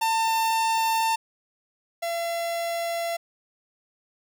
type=tone pair in turn; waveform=45% pulse; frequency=898 / 678.3 Hz; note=A5 / E5; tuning=+35 / +49 cents; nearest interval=perfect fourth; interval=486 cents; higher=first; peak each=-21 / -26 dBFS; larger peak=first; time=0.01-1.16 / 2.02-3.17 s; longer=neither; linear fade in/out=10 ms; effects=none